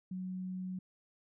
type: tone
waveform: sine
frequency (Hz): 185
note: F#3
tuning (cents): 0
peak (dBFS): -37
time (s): 0.11-0.79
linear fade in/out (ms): 5
effects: none

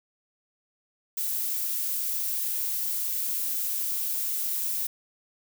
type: noise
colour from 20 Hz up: violet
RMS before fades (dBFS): -29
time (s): 1.17-4.87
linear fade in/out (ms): 5
effects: none

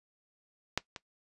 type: clicks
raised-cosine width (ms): 0.2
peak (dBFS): -10 / -23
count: 2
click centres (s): 0.776 / 0.962
effects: noise-tail reverb RT60 0.1 s tail -19 dB re dry + resampled to 24000 Hz

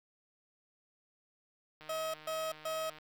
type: click train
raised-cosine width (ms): 0.3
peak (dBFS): -36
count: 182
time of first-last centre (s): 1.81-2.985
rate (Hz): 154
type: tone bursts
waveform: 30% pulse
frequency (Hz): 637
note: D#5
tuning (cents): +41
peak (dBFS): -32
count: 3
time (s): 1.89-2.9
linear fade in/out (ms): 5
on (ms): 250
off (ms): 130
effects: 10-bit

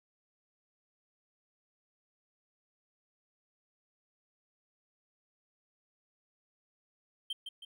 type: tone with echo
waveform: triangle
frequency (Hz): 3136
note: G7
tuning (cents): 0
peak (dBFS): -32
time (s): 7.3-7.33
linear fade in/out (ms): 5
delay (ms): 160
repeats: 2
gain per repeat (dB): -6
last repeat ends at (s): 7.65
effects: none

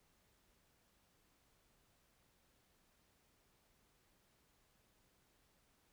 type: silence
effects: pink hiss -75 dBFS RMS until 5.92 s

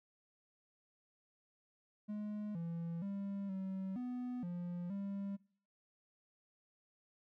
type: tone with pitch steps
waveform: triangle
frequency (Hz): 209.7 / 168 / 198.5 / 190.7 / 248.2 / 175.5 / 198.4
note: G#3 / E3 / G3 / G3 / B3 / F3 / G3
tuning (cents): +17 / +33 / +22 / -47 / +9 / +9 / +21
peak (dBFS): -37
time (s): 2.08-5.37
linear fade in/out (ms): 20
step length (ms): 470
effects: noise-tail reverb RT60 0.5 s tail -23 dB re dry

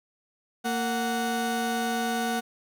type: tone pair together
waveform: 30% pulse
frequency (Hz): 230.2 / 740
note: A#3 / F#5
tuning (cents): -22 / 0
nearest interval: octave + minor sixth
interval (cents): 2022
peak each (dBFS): -26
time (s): 0.64-2.41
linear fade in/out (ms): 20
effects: none

